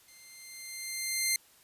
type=tone with level ramp; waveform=10% pulse; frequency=2093 Hz; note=C7; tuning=in tune; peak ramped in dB=-46 to -16 dBFS; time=0.08-1.36 s; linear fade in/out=2 ms; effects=white hiss -61 dBFS RMS until 1.63 s + resampled to 32000 Hz